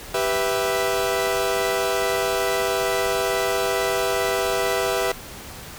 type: chord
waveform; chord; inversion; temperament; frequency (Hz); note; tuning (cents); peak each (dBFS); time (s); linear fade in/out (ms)
sawtooth; E minor; first; equal; 392 / 493.9 / 659.3; G4 / B4 / E5; 0 / 0 / 0; -21; 0.14-5.12; 5
effects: pink hiss -38 dBFS RMS until 5.78 s